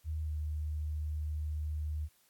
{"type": "tone with pitch glide", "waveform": "sine", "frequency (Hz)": [78, 76.22], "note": ["D#2", "D#2"], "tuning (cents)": [5, -35], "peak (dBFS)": -33, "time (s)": [0.04, 2.09], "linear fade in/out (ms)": 50, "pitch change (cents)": -40, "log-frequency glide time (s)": [0.24, 0.3], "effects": ["white hiss -69 dBFS RMS until 2.29 s", "AAC 64 kbps"]}